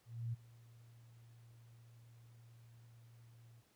sine tone with ADSR envelope, 116.54 Hz, A#2, in tune, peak -36 dBFS, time 0.05-3.62 s, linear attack 280 ms, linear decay 21 ms, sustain -22 dB, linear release 30 ms, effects pink hiss -73 dBFS RMS until 3.75 s + high-pass 60 Hz 12 dB/octave

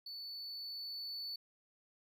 triangle tone with level ramp, 4473 Hz, C#8, 15 cents sharp, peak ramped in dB -43 to -39 dBFS, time 0.06-1.36 s, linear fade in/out 5 ms, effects none

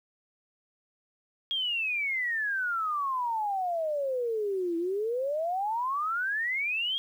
sine exponential two-way sweep, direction down then up, 3287 to 329.6 to 3287 Hz, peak -27 dBFS, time 1.51-6.98 s, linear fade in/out 0 ms, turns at 4.77 s, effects 10-bit

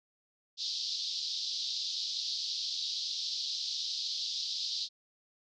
white band-pass noise, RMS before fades -36 dBFS, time 0.57-4.89 s, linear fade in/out 50 ms, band 3600 to 5100 Hz, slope 48 dB/octave, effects none

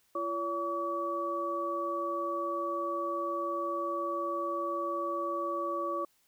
sine tone cluster, 341.4 / 567 / 1140 Hz, F4 / C#5 / C#6, -39 / +39 / +48 cents, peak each -37 / -36 / -33 dBFS, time 0.15-6.05 s, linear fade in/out 5 ms, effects white hiss -70 dBFS RMS until 6.27 s

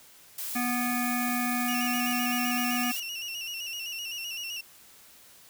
blue noise, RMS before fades -35 dBFS, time 0.38-3 s, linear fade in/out 5 ms
harmonic tone, 245.4 Hz, B3, 11 cents flat, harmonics 1 / 3 / 5 / 7 / 9 / 10, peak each -29 / -34 / -36 / -37 / -39 / -39 dBFS, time 0.55-2.92 s, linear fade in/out 10 ms
30% pulse tone with vibrato, 2794 Hz, F7, in tune, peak -31 dBFS, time 1.68-4.61 s, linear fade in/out 5 ms, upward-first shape square, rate 7.8 Hz, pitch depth 52 cents each way
effects white hiss -54 dBFS RMS until 5.49 s

